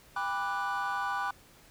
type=chord; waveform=triangle; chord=G major seventh; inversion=none; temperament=equal with one note detuned; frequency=798.2 / 987.8 / 1174.7 / 1480 Hz; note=G5 / B5 / D6 / F#6; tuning=+31 / 0 / 0 / 0 cents; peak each=-33 dBFS; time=0.16-1.31 s; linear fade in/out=5 ms; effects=tanh soft clip ceiling -22 dBFS + pink hiss -58 dBFS RMS until 1.7 s